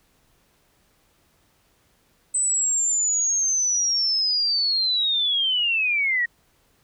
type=linear sweep; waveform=sine; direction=down; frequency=8100 to 1864.7 Hz; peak=-19 dBFS; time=2.34-6.26 s; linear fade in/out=10 ms; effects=pink hiss -63 dBFS RMS until 6.83 s